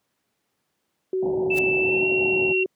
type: tone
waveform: sine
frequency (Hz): 375.5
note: F#4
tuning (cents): +26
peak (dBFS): -21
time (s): 1.13-2.66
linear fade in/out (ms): 2
type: low-pass noise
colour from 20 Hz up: pink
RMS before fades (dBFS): -30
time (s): 1.22-2.53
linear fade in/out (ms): 10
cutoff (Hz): 900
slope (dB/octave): 96
type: tone with pitch glide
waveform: sine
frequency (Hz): 2648 to 2735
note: E7 to F7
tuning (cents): +7 to -37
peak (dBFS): -21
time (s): 1.5-2.64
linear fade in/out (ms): 10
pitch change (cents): +56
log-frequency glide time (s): 1.81-2.06
type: noise with exponential growth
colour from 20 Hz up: white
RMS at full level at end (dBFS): -29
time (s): 1.51-1.59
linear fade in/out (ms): 5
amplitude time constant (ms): 17
effects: pink hiss -74 dBFS RMS until 2.75 s + high-pass 150 Hz 12 dB/octave